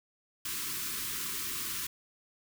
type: band-stop noise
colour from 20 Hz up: white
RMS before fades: -36 dBFS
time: 0.45-1.87 s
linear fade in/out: 5 ms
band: 430 to 990 Hz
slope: 96 dB/octave
effects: none